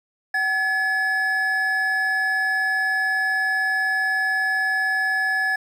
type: tone pair together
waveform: triangle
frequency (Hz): 760.8 / 1708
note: F#5 / G#6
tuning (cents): +48 / +48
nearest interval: octave + major second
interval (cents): 1400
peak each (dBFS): -26 / -18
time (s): 0.34-5.56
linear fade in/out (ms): 5
effects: 9-bit